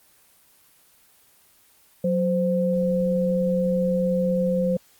sine tone pair together, 183.5 / 519 Hz, F#3 / C5, -14 / -14 cents, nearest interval octave + tritone, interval 1800 cents, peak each -22 dBFS, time 2.04-4.77 s, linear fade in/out 5 ms, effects white hiss -57 dBFS RMS until 4.99 s + Opus 24 kbps

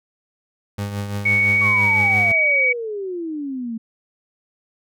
30% pulse tone with tremolo, 101.6 Hz, G#2, 38 cents flat, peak -19 dBFS, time 0.78-2.32 s, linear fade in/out 5 ms, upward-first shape triangle, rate 5.9 Hz, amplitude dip 55%
sine tone with pitch glide, 2226 to 2262 Hz, C#7 to C#7, +7 to +34 cents, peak -14 dBFS, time 1.25-2.73 s, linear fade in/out 10 ms, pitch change +27 cents, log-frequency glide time 1.36-1.88 s
sine exponential sweep, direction down, 1142 to 220 Hz, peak -24 dBFS, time 1.61-3.78 s, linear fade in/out 10 ms
effects none

